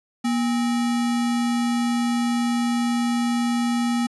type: tone with sample-and-hold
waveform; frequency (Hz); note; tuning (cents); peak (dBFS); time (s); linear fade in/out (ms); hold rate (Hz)
sine; 239; A#3; +43; -19; 0.24-4.07; 10; 1050
effects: resampled to 24000 Hz